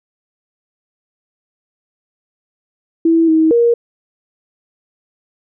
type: tone with pitch steps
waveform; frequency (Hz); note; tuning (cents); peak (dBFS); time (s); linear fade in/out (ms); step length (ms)
sine; 329.1 / 318.6 / 470.8; E4 / D#4 / A#4; -3 / +41 / +17; -8; 3.05-3.74; 5; 230
effects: none

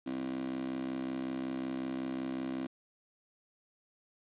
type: tone with high-pass filter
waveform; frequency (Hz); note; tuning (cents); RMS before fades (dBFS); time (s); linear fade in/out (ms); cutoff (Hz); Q
15% pulse; 65.41; C2; 0; -37; 0.06-2.67; 10; 290; 6.1
effects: resampled to 8000 Hz + 10-bit

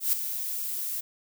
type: noise with ADSR envelope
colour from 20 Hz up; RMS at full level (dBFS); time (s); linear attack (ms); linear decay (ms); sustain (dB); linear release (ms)
violet; -22; 0-1.01; 130; 4; -10; 11
effects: none

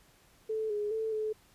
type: tone with pitch steps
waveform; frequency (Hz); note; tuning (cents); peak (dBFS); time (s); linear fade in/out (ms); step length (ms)
sine; 437.7 / 416.4 / 442 / 431.7; A4 / G#4 / A4 / A4; -9 / +5 / +8 / -33; -30; 0.49-1.33; 10; 210
effects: pink hiss -63 dBFS RMS until 1.54 s + resampled to 32000 Hz

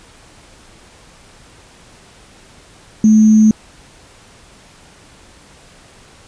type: tone with sample-and-hold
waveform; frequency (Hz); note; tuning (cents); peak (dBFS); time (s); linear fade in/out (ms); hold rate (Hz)
sine; 216.7; A3; -26; -5; 3.04-3.51; 2; 6300
effects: pink hiss -44 dBFS RMS until 6.27 s + resampled to 22050 Hz

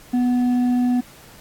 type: tone with hard clipping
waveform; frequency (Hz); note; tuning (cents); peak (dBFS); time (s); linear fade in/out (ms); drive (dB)
sine; 246.9; B3; 0; -17; 0.13-1.01; 10; 4
effects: pink hiss -46 dBFS RMS until 1.4 s + AAC 64 kbps

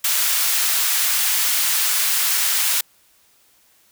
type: high-pass noise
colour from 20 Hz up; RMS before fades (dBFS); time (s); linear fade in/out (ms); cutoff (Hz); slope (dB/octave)
white; -19; 0.04-2.81; 5; 1200; 12
effects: white hiss -57 dBFS RMS until 3.91 s

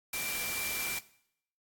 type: tone in noise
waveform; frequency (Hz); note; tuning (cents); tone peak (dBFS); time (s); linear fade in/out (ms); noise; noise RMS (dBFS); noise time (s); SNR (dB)
sine; 2356; D7; +5; -37; 0.13-0.99; 5; white; -36; 0.13-0.99; -4
effects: noise-tail reverb RT60 0.7 s tail -19 dB re dry + AAC 64 kbps

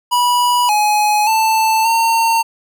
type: tone with pitch steps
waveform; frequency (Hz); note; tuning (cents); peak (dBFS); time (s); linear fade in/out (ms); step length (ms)
square; 977 / 841 / 884 / 911; B5 / G#5 / A5 / A#5; -19 / +22 / +8 / -40; -12; 0.11-2.43; 20; 580
effects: none

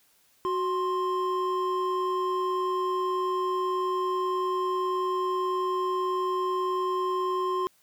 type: tone pair together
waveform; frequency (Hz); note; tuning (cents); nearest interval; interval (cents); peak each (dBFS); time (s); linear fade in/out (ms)
triangle; 370 / 1051.7; F#4 / C6; 0 / +9; octave + tritone; 1809; -26; 0.45-7.67; 0
effects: white hiss -64 dBFS RMS until 7.82 s

